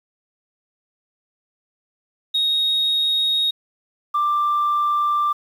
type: tone pair in turn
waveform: sine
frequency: 3751 / 1181.5 Hz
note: A#7 / D6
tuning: +10 / +10 cents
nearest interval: octave + minor sixth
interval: 2000 cents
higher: first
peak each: -15 dBFS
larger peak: neither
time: 2.34-3.51 / 4.14-5.33 s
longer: second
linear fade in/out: 10 ms
effects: tanh soft clip ceiling -14 dBFS + 8-bit